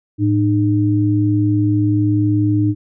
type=tone pair together; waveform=sine; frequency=108.3 / 304 Hz; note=A2 / D#4; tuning=-27 / -40 cents; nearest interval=octave + tritone; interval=1787 cents; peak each=-15 dBFS; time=0.18-2.75 s; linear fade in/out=50 ms; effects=none